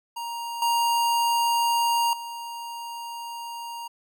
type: tone with level steps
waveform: square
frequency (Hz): 937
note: A#5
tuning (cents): +9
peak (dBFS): -31 / -21 / -34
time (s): 0.16-3.88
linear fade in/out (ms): 10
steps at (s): 0.62 / 2.13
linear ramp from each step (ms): 2
effects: none